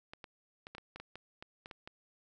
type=clicks; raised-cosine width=0.3 ms; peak=-30 dBFS; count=12; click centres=0.135 / 0.242 / 0.669 / 0.75 / 0.782 / 0.96 / 1 / 1.156 / 1.425 / 1.659 / 1.712 / 1.875 s; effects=none